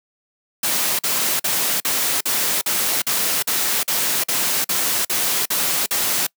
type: noise bursts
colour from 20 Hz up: white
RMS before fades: -20 dBFS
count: 14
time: 0.63-6.268 s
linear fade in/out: 5 ms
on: 360 ms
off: 46 ms
effects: noise-tail reverb RT60 0.1 s tail -25 dB re dry + high-pass 150 Hz 12 dB/octave